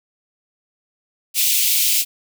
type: high-pass noise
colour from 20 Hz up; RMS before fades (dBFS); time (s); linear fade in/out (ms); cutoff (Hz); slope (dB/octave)
white; -17; 1.34-2.05; 50; 2300; 48
effects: none